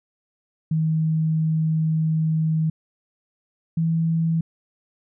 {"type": "tone pair in turn", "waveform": "sine", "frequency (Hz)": [158.7, 163.63], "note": ["D#3", "E3"], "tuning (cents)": [35, -12], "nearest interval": "minor second", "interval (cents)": 53, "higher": "second", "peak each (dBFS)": -18, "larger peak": "neither", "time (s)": [[0.71, 2.7], [3.77, 4.41]], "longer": "first", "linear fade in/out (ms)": 5, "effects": []}